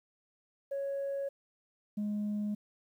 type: tone pair in turn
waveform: sine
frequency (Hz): 554.4 / 208.4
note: C#5 / G#3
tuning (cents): 0 / +6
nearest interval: octave + perfect fourth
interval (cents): 1694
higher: first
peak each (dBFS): -31 / -29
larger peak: second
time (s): 0.71-1.29 / 1.97-2.55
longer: neither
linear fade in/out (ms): 10
effects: tanh soft clip ceiling -30 dBFS + 11-bit